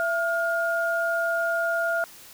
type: tone pair together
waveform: sine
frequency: 669.7 / 1419 Hz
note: E5 / F6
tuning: +27 / +27 cents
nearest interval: octave + minor second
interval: 1300 cents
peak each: -25 dBFS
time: 0-2.04 s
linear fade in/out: 0 ms
effects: white hiss -47 dBFS RMS until 2.33 s